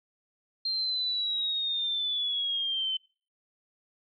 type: linear sweep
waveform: sine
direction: down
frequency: 4186 to 3056 Hz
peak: -27 dBFS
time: 0.65-2.97 s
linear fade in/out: 5 ms
effects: noise-tail reverb RT60 0.4 s tail -25 dB re dry